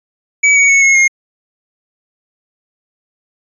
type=tone with pitch steps; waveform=square; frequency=2281 / 2244 / 2208 / 2173 / 2138 Hz; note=C#7 / C#7 / C#7 / C#7 / C7; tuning=+49 / +21 / -7 / -35 / +37 cents; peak=-7 dBFS; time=0.43-1.08 s; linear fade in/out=10 ms; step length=130 ms; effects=resampled to 22050 Hz